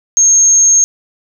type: tone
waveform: sine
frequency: 6470 Hz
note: G#8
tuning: 46 cents flat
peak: -5 dBFS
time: 0.17-0.84 s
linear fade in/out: 0 ms
effects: none